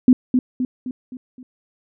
sine tone with echo, 252.8 Hz, B3, 41 cents sharp, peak -6 dBFS, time 0.08-0.13 s, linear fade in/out 2 ms, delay 260 ms, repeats 5, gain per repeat -6 dB, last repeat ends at 1.43 s, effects none

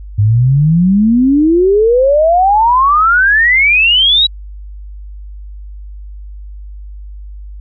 sine exponential sweep, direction up, 99.8 to 3932 Hz, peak -6 dBFS, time 0.18-4.27 s, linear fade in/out 10 ms, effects added 50 Hz sine -26 dBFS peak until 7.6 s

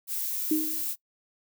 violet noise, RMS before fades -31 dBFS, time 0.07-0.96 s, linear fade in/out 50 ms
sine tone with exponential decay, 310.9 Hz, D#4, 1 cent flat, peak -19 dBFS, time 0.51-0.9 s, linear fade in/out 5 ms, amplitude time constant 83 ms
effects noise-tail reverb RT60 0.1 s tail -21 dB re dry

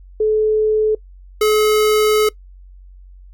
sine / square tone pair in turn, 431.3 / 427.3 Hz, A4 / G#4, -35 / +49 cents, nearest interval unison, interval 16 cents, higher first, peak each -12 dBFS, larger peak neither, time 0.2-0.95 / 1.41-2.29 s, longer second, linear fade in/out 5 ms, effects noise-tail reverb RT60 0.1 s tail -22 dB re dry + added 46 Hz sine -38 dBFS peak until 3.33 s

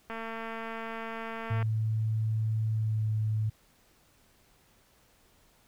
click train, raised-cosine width 0.5 ms, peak -24 dBFS, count 346, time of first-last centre 0.1-1.627 s, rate 226 Hz
sine tone with pitch glide, 110 to 108.49 Hz, A2 to A2, 0 to -24 cents, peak -26 dBFS, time 1.5-3.5 s, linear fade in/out 10 ms, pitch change -24 cents, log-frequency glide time 2.71-3.07 s
effects pink hiss -64 dBFS RMS until 5.67 s

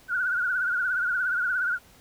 sine tone with vibrato, 1465 Hz, F#6, 18 cents flat, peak -23 dBFS, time 0.08-1.79 s, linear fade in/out 50 ms, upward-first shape triangle, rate 17 Hz, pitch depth 100 cents each way, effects pink hiss -55 dBFS RMS until 2 s

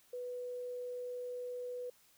sine tone, 493.9 Hz, B4, in tune, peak -39 dBFS, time 0.13-1.9 s, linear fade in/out 5 ms, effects white hiss -67 dBFS RMS until 2.17 s

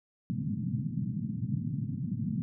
pink band-pass noise, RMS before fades -33 dBFS, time 0.3-2.42 s, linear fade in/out 0 ms, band 110 to 240 Hz, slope 48 dB/octave, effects none

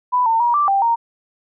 sine tone with pitch steps, 993 / 905 / 954 / 1172 / 787 / 929 Hz, B5 / A5 / A#5 / D6 / G5 / A#5, +9 / +48 / +40 / -4 / +7 / -6 cents, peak -13 dBFS, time 0.12-0.96 s, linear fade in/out 20 ms, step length 140 ms, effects none

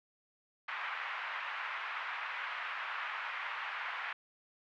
pink band-pass noise, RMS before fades -40 dBFS, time 0.68-4.13 s, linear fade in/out 5 ms, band 1000 to 2500 Hz, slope 24 dB/octave, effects none

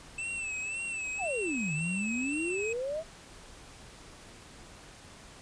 square tone with vibrato, 2637 Hz, E7, in tune, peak -34 dBFS, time 0.18-2.73 s, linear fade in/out 5 ms, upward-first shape sine, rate 1.9 Hz, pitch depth 69 cents each way
sine exponential two-way sweep, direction down then up, 851 to 148.1 to 668 Hz, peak -31 dBFS, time 1.18-3.04 s, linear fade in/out 50 ms, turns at 1.74 s
effects pink hiss -51 dBFS RMS until 5.41 s + resampled to 22050 Hz

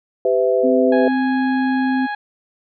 sine chord, E minor, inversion first, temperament equal with one note detuned, 392 / 504.6 / 659.3 Hz, G4 / B4 / E5, 0 / +37 / 0 cents, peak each -19 / -16 / -20 dBFS, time 0.25-1.08 s, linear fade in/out 2 ms
sine tone, 259.9 Hz, C4, 11 cents flat, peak -16 dBFS, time 0.63-2.07 s, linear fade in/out 20 ms
harmonic tone, 830 Hz, G#5, 1 cent flat, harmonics 1 / 2 / 3 / 4 / 5, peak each -24 / -26 / -40 / -42 / -44 dBFS, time 0.92-2.15 s, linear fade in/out 5 ms
effects none

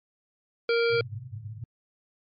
harmonic tone, 466.2 Hz, A#4, in tune, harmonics 1 / 3 / 5 / 7 / 9 / 10, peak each -22 / -30 / -31 / -38 / -41 / -37 dBFS, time 0.69-1.01 s, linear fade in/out 2 ms
white band-pass noise, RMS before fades -38 dBFS, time 0.9-1.64 s, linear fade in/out 2 ms, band 100 to 130 Hz, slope 96 dB/octave
effects MP3 48 kbps

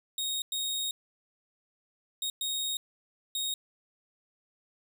sawtooth tone bursts at uneven times, 3740 Hz, A#7, 5 cents sharp, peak -27 dBFS, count 5, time 0.18-0.42 / 0.52-0.91 / 2.22-2.3 / 2.41-2.77 / 3.35-3.54 s, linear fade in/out 2 ms, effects none

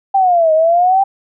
sine exponential two-way sweep, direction down then up, 793 to 622.3 to 793 Hz, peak -8 dBFS, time 0.14-1.04 s, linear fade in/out 10 ms, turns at 0.53 s, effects none

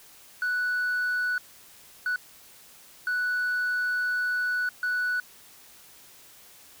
sine tone bursts at uneven times, 1480 Hz, F#6, in tune, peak -22 dBFS, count 4, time 0.42-1.38 / 2.06-2.16 / 3.07-4.69 / 4.83-5.2 s, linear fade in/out 2 ms, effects tanh soft clip ceiling -23 dBFS + white hiss -52 dBFS RMS until 6.8 s

